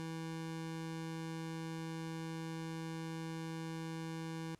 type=tone; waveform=25% pulse; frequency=162.6 Hz; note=E3; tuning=23 cents flat; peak=-37 dBFS; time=0-4.55 s; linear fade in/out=0 ms; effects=pink hiss -70 dBFS RMS until 4.59 s + low-pass 10000 Hz 12 dB/octave